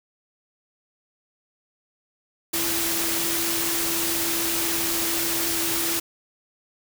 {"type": "tone in noise", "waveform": "sine", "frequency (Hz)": 334.5, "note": "E4", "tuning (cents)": 25, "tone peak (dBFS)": -31, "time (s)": [2.53, 6], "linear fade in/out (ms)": 10, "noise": "white", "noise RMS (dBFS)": -25, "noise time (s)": [2.53, 6], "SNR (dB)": -9, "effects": []}